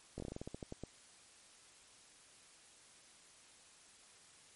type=slowing click train; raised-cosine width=2 ms; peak=-30 dBFS; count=13; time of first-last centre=0.18-0.836 s; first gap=20 ms; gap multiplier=1.17; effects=white hiss -62 dBFS RMS until 4.55 s + MP3 48 kbps